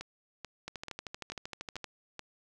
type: two click trains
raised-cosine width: 0.2 ms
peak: -23 / -22 dBFS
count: 6 / 16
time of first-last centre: 0.01-2.193 / 0.68-1.843 s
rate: 2.29 / 12.9 Hz
effects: none